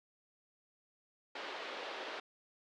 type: band-pass noise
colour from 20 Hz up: pink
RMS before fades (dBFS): -44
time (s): 1.35-2.2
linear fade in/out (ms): 5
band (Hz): 380 to 4000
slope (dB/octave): 24
effects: none